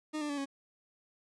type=tone with pitch steps; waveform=40% pulse; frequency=307.1 / 296.5 / 286.2 / 276.3 Hz; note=D#4 / D4 / D4 / C#4; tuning=-23 / +17 / -45 / -6 cents; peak=-33 dBFS; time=0.13-0.458 s; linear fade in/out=20 ms; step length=82 ms; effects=resampled to 22050 Hz + 12-bit